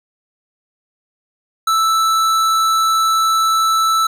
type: tone with hard clipping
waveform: sine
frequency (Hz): 1318.5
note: E6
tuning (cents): 0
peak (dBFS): -14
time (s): 1.67-4.07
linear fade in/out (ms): 5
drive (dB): 15
effects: none